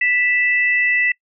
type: tone pair together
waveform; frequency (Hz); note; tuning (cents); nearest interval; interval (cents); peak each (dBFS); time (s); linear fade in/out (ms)
sine; 1975.5 / 2637; B6 / E7; 0 / 0; perfect fourth; 500; -15 / -21; 0.01-1.12; 5
effects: noise-tail reverb RT60 0.1 s tail -25 dB re dry